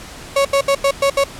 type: tone bursts at uneven times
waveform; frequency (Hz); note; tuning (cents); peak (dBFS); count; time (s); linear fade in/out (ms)
35% pulse; 554.4; C#5; 0; -10; 6; 0.36-0.45 / 0.53-0.61 / 0.68-0.75 / 0.84-0.91 / 1.02-1.1 / 1.17-1.24; 5
effects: pink hiss -35 dBFS RMS until 1.39 s + low-pass 10000 Hz 12 dB/octave